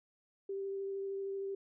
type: tone with vibrato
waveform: sine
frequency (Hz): 392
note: G4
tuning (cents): 0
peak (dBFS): -36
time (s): 0.49-1.55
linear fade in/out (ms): 5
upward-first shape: sine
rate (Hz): 13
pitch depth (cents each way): 10
effects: none